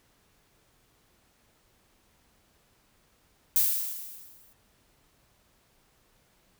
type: noise with exponential decay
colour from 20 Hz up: violet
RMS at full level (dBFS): -21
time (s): 3.56-4.53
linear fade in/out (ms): 1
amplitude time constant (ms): 210
effects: pink hiss -66 dBFS RMS until 6.59 s